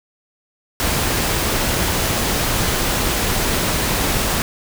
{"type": "noise", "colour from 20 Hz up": "pink", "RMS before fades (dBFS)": -19, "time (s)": [0.8, 4.42], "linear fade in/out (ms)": 0, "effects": []}